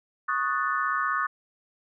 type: chord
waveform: sine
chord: D# half-diminished seventh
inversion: third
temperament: equal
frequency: 1108.7 / 1244.5 / 1480 / 1760 Hz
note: C#6 / D#6 / F#6 / A6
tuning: 0 / 0 / 0 / 0 cents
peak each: -29 / -28 / -30 / -32 dBFS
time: 0.28-1.27 s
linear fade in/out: 10 ms
effects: none